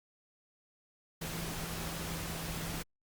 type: tone in noise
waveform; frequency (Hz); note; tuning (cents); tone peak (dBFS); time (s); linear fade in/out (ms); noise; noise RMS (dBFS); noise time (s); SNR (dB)
sine; 164.81; E3; 0; -42; 1.21-2.83; 10; pink; -40; 1.21-2.83; -5
effects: Opus 48 kbps